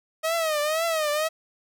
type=tone with vibrato; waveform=sawtooth; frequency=629 Hz; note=D#5; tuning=19 cents sharp; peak=-19 dBFS; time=0.23-1.29 s; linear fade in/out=20 ms; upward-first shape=triangle; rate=2 Hz; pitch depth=130 cents each way; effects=none